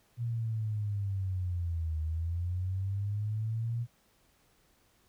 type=linear two-way sweep; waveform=sine; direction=down then up; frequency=119.5 to 77.78 to 119.5 Hz; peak=-30 dBFS; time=0.17-3.87 s; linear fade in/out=50 ms; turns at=2 s; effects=pink hiss -68 dBFS RMS until 5.08 s